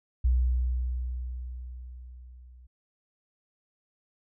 sine tone with level ramp, 62 Hz, B1, 7 cents sharp, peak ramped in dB -19 to -49 dBFS, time 0.24-2.67 s, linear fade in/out 10 ms, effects none

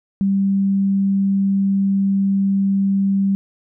sine tone, 196 Hz, G3, in tune, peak -14 dBFS, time 0.21-3.35 s, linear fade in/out 0 ms, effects none

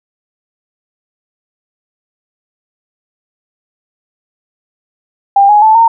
sine tone with pitch steps, 797 / 834.7 / 874.2 / 915.5 Hz, G5 / G#5 / A5 / A#5, +28 / +9 / -11 / -32 cents, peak -3 dBFS, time 5.36-5.88 s, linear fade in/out 5 ms, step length 130 ms, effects none

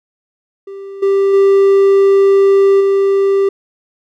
triangle tone with level steps, 393.2 Hz, G4, 5 cents sharp, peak -24 / -7 / -4 / -7 dBFS, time 0.67-3.49 s, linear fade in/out 5 ms, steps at 1.02 / 1.33 / 2.8 s, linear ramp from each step 10 ms, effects none

